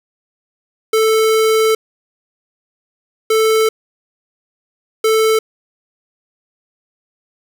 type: tone bursts at uneven times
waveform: square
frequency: 440.3 Hz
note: A4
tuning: 1 cent sharp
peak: -11 dBFS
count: 3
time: 0.93-1.75 / 3.3-3.69 / 5.04-5.39 s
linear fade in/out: 5 ms
effects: 7-bit